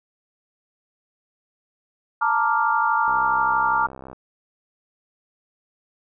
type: chord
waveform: sine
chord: Bb major seventh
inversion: third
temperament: equal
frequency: 880 / 932.3 / 1174.7 / 1396.9 Hz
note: A5 / Bb5 / D6 / F6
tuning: 0 / 0 / 0 / 0 cents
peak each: -23 dBFS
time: 2.21-3.87 s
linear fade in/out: 10 ms
type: click train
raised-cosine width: 1 ms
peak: -24 dBFS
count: 70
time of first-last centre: 3.08-4.13 s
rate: 65.7 Hz
effects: none